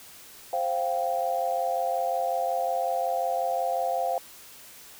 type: chord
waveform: sine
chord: C suspended fourth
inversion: none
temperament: equal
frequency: 523.3 / 698.5 / 784 Hz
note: C5 / F5 / G5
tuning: 0 / 0 / 0 cents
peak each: -30 / -27 / -30 dBFS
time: 0.53-4.18 s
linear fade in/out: 2 ms
effects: white hiss -48 dBFS RMS until 4.99 s